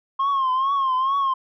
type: tone with vibrato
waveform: sine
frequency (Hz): 1070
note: C6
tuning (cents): +38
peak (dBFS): -16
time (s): 0.19-1.34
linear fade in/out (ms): 10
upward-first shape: triangle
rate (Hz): 2.3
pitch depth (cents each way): 95
effects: tanh soft clip ceiling -17 dBFS